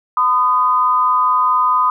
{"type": "tone pair together", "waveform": "sine", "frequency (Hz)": [1013, 1237.5], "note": ["B5", "D#6"], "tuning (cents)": [44, -10], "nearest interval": "minor third", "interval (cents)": 346, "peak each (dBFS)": -14, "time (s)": [0.17, 1.9], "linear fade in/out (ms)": 2, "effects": []}